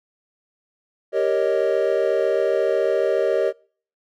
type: chord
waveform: triangle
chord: Eb dominant seventh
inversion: first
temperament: equal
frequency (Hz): 392 / 466.2 / 554.4 / 622.3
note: G4 / Bb4 / Db5 / Eb5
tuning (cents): 0 / 0 / 0 / 0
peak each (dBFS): -21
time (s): 1.12-3.53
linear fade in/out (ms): 50
effects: noise-tail reverb RT60 0.5 s tail -26 dB re dry